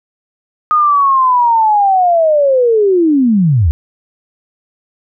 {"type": "linear sweep", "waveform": "sine", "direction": "down", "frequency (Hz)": [1242, 67.5], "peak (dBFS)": -7, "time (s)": [0.71, 3.71], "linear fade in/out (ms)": 0, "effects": []}